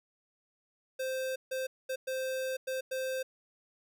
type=tone bursts at uneven times; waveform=square; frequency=522 Hz; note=C5; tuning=4 cents flat; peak=-33 dBFS; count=6; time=0.99-1.36 / 1.51-1.67 / 1.89-1.96 / 2.07-2.57 / 2.67-2.81 / 2.91-3.23 s; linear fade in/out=10 ms; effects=none